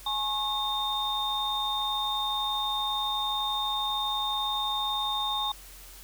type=tone cluster; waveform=sine; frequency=841 / 1089 / 3651 Hz; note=G#5 / C#6 / A#7; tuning=+22 / -31 / -37 cents; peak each=-32 / -34 / -29 dBFS; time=0.06-5.52 s; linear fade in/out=5 ms; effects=added 44 Hz sine -49 dBFS peak until 6.03 s + white hiss -49 dBFS RMS until 6.03 s